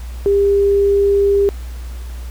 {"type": "tone", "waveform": "sine", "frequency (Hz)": 400.1, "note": "G4", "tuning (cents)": 35, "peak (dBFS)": -10, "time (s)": [0.26, 1.49], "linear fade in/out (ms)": 0, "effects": ["added 60 Hz sine -25 dBFS peak until 2.3 s", "pink hiss -42 dBFS RMS until 2.3 s"]}